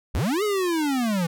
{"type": "linear two-way sweep", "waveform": "square", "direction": "up then down", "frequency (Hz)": [37.65, 430.6, 161.1], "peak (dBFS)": -22, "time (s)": [0.14, 1.27], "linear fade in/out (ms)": 10, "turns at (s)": 0.43, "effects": []}